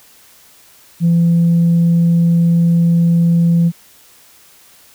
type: tone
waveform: sine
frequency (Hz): 169.3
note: E3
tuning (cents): +46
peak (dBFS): -7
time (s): 1-3.72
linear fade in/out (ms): 50
effects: tanh soft clip ceiling -6 dBFS + white hiss -46 dBFS RMS until 4.94 s